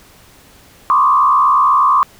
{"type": "tone with frequency modulation", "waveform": "sine", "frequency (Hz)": 1112, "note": "C#6", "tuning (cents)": 5, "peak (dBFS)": -8, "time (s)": [0.9, 2.03], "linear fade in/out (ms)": 0, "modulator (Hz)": 68.2, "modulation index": 1.4, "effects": ["pink hiss -45 dBFS RMS until 2.19 s"]}